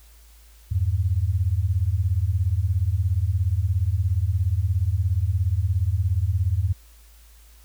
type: beating tone pair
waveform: sine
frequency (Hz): 83.5 / 100.5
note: E2 / G2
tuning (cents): +23 / +44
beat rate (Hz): 17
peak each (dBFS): -22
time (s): 0.71-6.73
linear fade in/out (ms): 10
effects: added 55 Hz sine -48 dBFS peak until 7.64 s + white hiss -56 dBFS RMS until 7.64 s